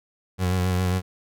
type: tone with vibrato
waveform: 30% pulse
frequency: 91.5 Hz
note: F#2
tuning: 19 cents flat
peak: -18 dBFS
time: 0.38-1.02 s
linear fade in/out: 50 ms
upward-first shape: sine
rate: 7.4 Hz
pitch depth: 33 cents each way
effects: none